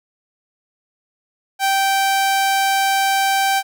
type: tone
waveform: sawtooth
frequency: 780 Hz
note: G5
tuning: 9 cents flat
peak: -11 dBFS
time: 1.59-3.63 s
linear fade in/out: 50 ms
effects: none